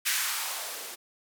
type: noise with band-pass filter sweep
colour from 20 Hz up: violet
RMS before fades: -32 dBFS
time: 0.05-0.96 s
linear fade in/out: 20 ms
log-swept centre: 1900 to 340 Hz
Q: 1.6
effects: none

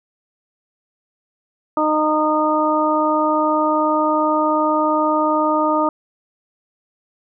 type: harmonic tone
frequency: 307.1 Hz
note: D#4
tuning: 23 cents flat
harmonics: 1 / 2 / 3 / 4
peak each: -20 / -20 / -20 / -20 dBFS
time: 1.77-5.89 s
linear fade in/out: 2 ms
effects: none

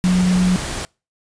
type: tone in noise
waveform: sine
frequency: 182.2 Hz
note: F#3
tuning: 26 cents flat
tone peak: -12 dBFS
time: 0.04-0.56 s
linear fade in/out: 0 ms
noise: pink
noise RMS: -26 dBFS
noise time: 0.04-0.85 s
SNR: +11 dB
effects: noise-tail reverb RT60 0.3 s tail -26 dB re dry + resampled to 22050 Hz

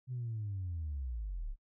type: linear sweep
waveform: sine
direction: down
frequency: 129.5 to 30.87 Hz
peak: -35 dBFS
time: 0.07-1.56 s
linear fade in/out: 50 ms
effects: noise-tail reverb RT60 0.1 s tail -21 dB re dry + tanh soft clip ceiling -32 dBFS

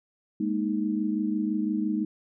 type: chord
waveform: sine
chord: Ab suspended second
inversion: none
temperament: just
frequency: 207.7 / 233.6 / 311.5 Hz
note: Ab3 / Bb3 / Eb4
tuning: 0 / +4 / +2 cents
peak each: -28 / -31 / -28 dBFS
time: 0.4-2.05 s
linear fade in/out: 5 ms
effects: none

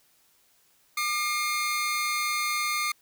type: tone pair together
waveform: sawtooth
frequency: 1205.9 / 2135 Hz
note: D6 / C7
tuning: +45 / +34 cents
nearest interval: minor seventh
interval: 989 cents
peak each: -25 dBFS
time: 0.97-2.92 s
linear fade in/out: 5 ms
effects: white hiss -64 dBFS RMS until 3.01 s

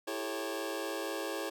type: chord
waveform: sawtooth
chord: A dominant seventh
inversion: second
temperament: just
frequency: 330 / 396 / 440 / 550 Hz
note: E4 / G4 / A4 / C#5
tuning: +2 / +18 / 0 / -14 cents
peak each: -36 / -37 / -38 / -36 dBFS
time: 0.07-1.5 s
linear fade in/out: 10 ms
effects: none

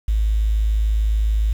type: tone with quantisation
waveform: sine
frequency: 53.4 Hz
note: G#1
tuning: 49 cents sharp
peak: -15 dBFS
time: 0.08-1.53 s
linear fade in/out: 5 ms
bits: 7
effects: none

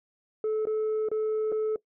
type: tone with dropouts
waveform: sine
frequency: 433.6 Hz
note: A4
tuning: 25 cents flat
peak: -22 dBFS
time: 0.44-1.76 s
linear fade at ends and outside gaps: 2 ms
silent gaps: 0.654-0.67 / 1.087-1.115 / 1.519-1.523 s
effects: noise-tail reverb RT60 0.1 s tail -21 dB re dry + tanh soft clip ceiling -24 dBFS

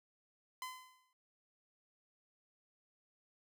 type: tone with exponential decay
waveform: sawtooth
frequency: 1022 Hz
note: C6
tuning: 41 cents flat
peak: -36 dBFS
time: 0.62-1.13 s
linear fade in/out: 1 ms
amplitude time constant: 110 ms
effects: none

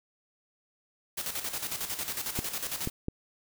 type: noise with tremolo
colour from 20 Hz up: white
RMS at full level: -33 dBFS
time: 1.17-2.9 s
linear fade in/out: 10 ms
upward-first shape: square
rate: 11 Hz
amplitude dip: 60%
type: clicks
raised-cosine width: 3 ms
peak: -18 dBFS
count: 3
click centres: 2.39 / 2.874 / 3.084 s
effects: none

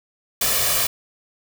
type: noise with comb filter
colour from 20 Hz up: white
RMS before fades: -20 dBFS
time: 0.41-0.87 s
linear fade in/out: 5 ms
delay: 1.7 ms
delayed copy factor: +0.6
effects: none

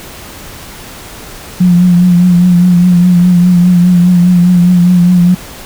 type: tone with vibrato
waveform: sine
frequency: 177.6 Hz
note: F3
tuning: 29 cents sharp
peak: -3 dBFS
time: 1.6-5.35 s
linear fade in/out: 10 ms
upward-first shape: triangle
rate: 4.9 Hz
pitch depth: 48 cents each way
effects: pink hiss -29 dBFS RMS until 5.65 s

